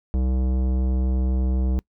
sine tone with tanh clipping, 64 Hz, C2, 38 cents flat, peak -21 dBFS, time 0.14-1.79 s, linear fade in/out 0 ms, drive 16 dB, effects noise-tail reverb RT60 0.1 s tail -25 dB re dry

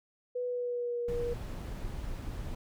sine tone with pitch glide, 493.9 to 477.9 Hz, B4 to A#4, 0 to +43 cents, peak -31 dBFS, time 0.35-1.34 s, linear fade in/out 10 ms, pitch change -57 cents, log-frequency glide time 0.45-1.01 s
brown noise, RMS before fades -38 dBFS, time 1.08-2.55 s, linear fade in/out 5 ms
effects none

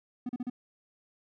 triangle tone bursts, 246.9 Hz, B3, in tune, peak -29 dBFS, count 4, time 0.26-0.499 s, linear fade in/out 5 ms, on 32 ms, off 37 ms, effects none

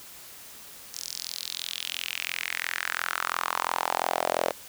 sawtooth tone with high-pass filter sweep, 42.91 Hz, F1, 30 cents flat, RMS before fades -31 dBFS, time 0.93-4.52 s, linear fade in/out 20 ms, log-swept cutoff 5800 to 560 Hz, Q 3.3, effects white hiss -46 dBFS RMS until 4.68 s

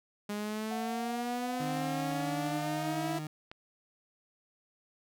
sawtooth exponential sweep, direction up, 205.4 to 330.4 Hz, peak -30 dBFS, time 0.29-3.19 s, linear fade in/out 5 ms
sine tone with pitch glide, 730 to 707.2 Hz, F#5 to F5, -24 to +22 cents, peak -37 dBFS, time 0.71-3.18 s, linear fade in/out 2 ms, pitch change -54 cents, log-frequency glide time 1.48-2.73 s
30% pulse tone, 153.1 Hz, D#3, 28 cents flat, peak -34 dBFS, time 1.6-3.27 s, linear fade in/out 2 ms
clicks, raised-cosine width 0.3 ms, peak -29 dBFS, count 3, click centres 2.115 / 2.204 / 3.515 s
effects none

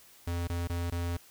square tone with dropouts, 86.2 Hz, F2, 22 cents flat, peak -31 dBFS, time 0.27-1.17 s, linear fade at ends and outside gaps 5 ms, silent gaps 0.474-0.497 / 0.674-0.697 / 0.902-0.92 s, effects white hiss -57 dBFS RMS until 1.3 s

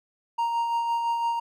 triangle tone with tremolo, 932.3 Hz, A#5, in tune, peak -20 dBFS, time 0.38-1.4 s, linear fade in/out 10 ms, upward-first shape sine, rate 5.9 Hz, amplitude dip 35%, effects none

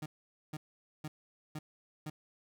30% pulse tone bursts, 153.2 Hz, D#3, 27 cents flat, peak -36 dBFS, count 5, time 0.02-2.1 s, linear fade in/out 5 ms, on 40 ms, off 470 ms, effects none

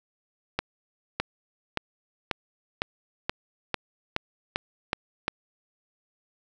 accelerating click train, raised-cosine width 0.3 ms, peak -9 dBFS, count 11, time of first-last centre 0.59-5.281 s, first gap 610 ms, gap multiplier 0.94, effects none

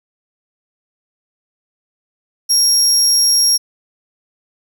30% pulse tone, 5588 Hz, F8, in tune, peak -6 dBFS, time 2.49-3.58 s, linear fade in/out 20 ms, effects none

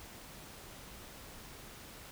silence, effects pink hiss -51 dBFS RMS until 2.11 s

